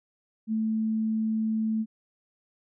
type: tone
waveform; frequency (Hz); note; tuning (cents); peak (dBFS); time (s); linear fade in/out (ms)
sine; 220; A3; 0; -24; 0.47-1.86; 50
effects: none